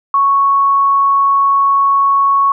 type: tone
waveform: sine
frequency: 1108 Hz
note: C#6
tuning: 1 cent flat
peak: -8 dBFS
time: 0.14-2.52 s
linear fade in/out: 2 ms
effects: none